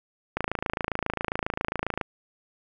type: click train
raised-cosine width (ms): 0.5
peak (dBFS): -11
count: 46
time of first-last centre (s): 0.37-2.012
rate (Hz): 27.4
effects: none